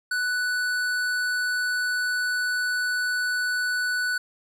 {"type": "tone with hard clipping", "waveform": "sine", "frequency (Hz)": 1486, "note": "F#6", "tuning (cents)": 7, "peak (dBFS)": -25, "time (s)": [0.11, 4.18], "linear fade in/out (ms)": 5, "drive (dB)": 13, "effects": []}